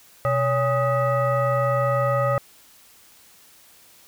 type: tone with frequency modulation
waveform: sine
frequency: 563 Hz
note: C#5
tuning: 27 cents sharp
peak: -18 dBFS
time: 0.25-2.38 s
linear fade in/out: 0 ms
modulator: 690 Hz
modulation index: 1.2
effects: white hiss -52 dBFS RMS until 4.07 s